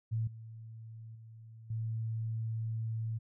sine tone with level steps, 112.2 Hz, A2, 34 cents sharp, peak -30 / -45 / -49 / -33 dBFS, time 0.11-3.19 s, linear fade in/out 20 ms, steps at 0.27 / 1.15 / 1.7 s, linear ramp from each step 5 ms, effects none

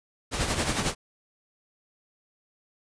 pink noise with tremolo, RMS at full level -25 dBFS, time 0.31-0.95 s, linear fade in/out 50 ms, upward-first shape sine, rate 11 Hz, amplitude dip 55%, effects resampled to 22050 Hz

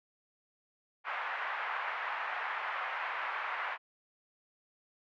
pink band-pass noise, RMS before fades -37 dBFS, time 1.04-3.78 s, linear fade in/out 50 ms, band 830 to 2200 Hz, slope 24 dB/octave, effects none

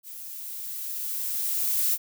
violet noise with level ramp, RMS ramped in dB -41 to -23 dBFS, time 0.03-1.98 s, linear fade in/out 50 ms, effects none

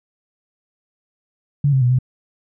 sine tone with pitch steps, 142.9 / 132.8 / 123.2 / 127.6 Hz, D3 / C3 / B2 / C3, -47 / +26 / -4 / -43 cents, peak -12 dBFS, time 1.64-1.988 s, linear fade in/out 5 ms, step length 87 ms, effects none

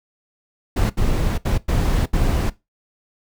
brown noise bursts at uneven times, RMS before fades -18 dBFS, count 5, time 0.76-0.9 / 0.97-1.38 / 1.45-1.58 / 1.68-2.06 / 2.13-2.5 s, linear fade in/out 10 ms, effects noise-tail reverb RT60 0.2 s tail -18 dB re dry

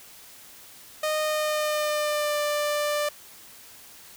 sawtooth tone with pitch glide, 616 to 591.9 Hz, D#5 to D5, -17 to +13 cents, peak -20 dBFS, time 1.03-3.09 s, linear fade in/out 5 ms, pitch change -70 cents, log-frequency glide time 1.2-2.4 s, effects white hiss -48 dBFS RMS until 4.16 s

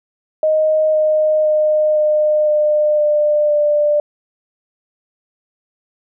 sine tone with pitch steps, 622.3 / 617.3 / 612.3 / 607.4 / 602.5 / 597.6 / 592.8 Hz, D#5 / D#5 / D#5 / D#5 / D5 / D5 / D5, 0 / -14 / -28 / -42 / +44 / +30 / +16 cents, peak -11 dBFS, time 0.43-4 s, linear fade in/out 2 ms, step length 510 ms, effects none

